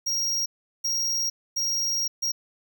square tone bursts at uneven times, 5620 Hz, F8, 10 cents sharp, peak -24 dBFS, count 4, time 0.06-0.46 / 0.84-1.3 / 1.56-2.08 / 2.22-2.32 s, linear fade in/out 10 ms, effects none

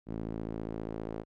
sawtooth tone with band-pass filter sweep, 54.9 Hz, A1, 3 cents flat, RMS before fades -38 dBFS, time 0.06-1.25 s, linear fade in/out 50 ms, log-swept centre 260 to 420 Hz, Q 1.2, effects none

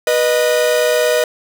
45% pulse tone pair together, 489.1 / 618.4 Hz, B4 / D#5, -17 / -11 cents, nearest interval major third, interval 406 cents, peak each -15 dBFS, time 0.07-1.24 s, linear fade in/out 2 ms, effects none

